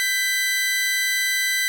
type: tone pair together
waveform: sawtooth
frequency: 1568 / 1994.4 Hz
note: G6 / B6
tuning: 0 / +16 cents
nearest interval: major third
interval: 416 cents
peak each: -24 / -17 dBFS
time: 0-1.68 s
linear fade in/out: 0 ms
effects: none